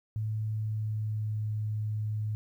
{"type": "tone with pitch glide", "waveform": "sine", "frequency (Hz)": [108.5, 107.07], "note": ["A2", "A2"], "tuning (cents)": [-24, -47], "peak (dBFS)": -29, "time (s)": [0.16, 2.35], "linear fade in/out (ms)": 0, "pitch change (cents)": -23, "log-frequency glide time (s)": [0.46, 1.5], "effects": ["11-bit"]}